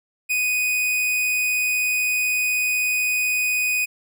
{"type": "tone", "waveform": "45% pulse", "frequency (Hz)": 2489, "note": "D#7", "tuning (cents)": 0, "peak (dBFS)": -19, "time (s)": [0.29, 3.86], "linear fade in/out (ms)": 20, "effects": []}